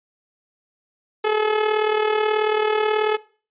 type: tone with amplitude modulation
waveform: sawtooth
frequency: 428.5 Hz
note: A4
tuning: 46 cents flat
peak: -11 dBFS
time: 1.24-3.17 s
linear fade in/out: 10 ms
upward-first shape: sine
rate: 38.4 Hz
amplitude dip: 60%
effects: noise-tail reverb RT60 0.4 s tail -20 dB re dry + resampled to 8000 Hz